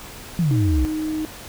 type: exponential sweep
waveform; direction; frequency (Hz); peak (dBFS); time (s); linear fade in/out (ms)
sine; down; 181.5 to 59.2; -16; 0.39-0.85; 0
type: tone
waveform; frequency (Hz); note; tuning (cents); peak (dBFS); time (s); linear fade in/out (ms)
sine; 311.1; D#4; 0; -22; 0.51-1.25; 0
effects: pink hiss -38 dBFS RMS until 1.48 s